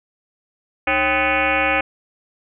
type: tone with frequency modulation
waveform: sine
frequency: 1500 Hz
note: F#6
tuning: 23 cents sharp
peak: -15 dBFS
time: 0.87-1.81 s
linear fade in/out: 5 ms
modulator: 239 Hz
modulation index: 4.7
effects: none